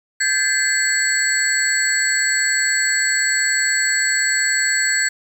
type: tone cluster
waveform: sine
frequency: 1576 / 1717 / 2040 / 4387 / 7790 Hz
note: G6 / A6 / C7 / C#8 / B8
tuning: +9 / -43 / -44 / -19 / -25 cents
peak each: -22 / -21 / -23 / -24 / -20 dBFS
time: 0.2-5.09 s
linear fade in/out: 10 ms
effects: tanh soft clip ceiling -6 dBFS + 7-bit